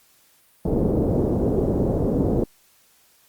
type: low-pass noise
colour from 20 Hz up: white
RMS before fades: -21 dBFS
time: 0.65-2.44 s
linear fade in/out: 5 ms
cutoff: 470 Hz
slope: 24 dB/octave
effects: white hiss -58 dBFS RMS until 3.28 s + Opus 48 kbps